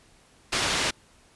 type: low-pass noise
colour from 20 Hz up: white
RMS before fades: -26 dBFS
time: 0.52-0.91 s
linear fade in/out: 10 ms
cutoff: 4700 Hz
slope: 12 dB/octave
effects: pink hiss -58 dBFS RMS until 1.35 s + resampled to 24000 Hz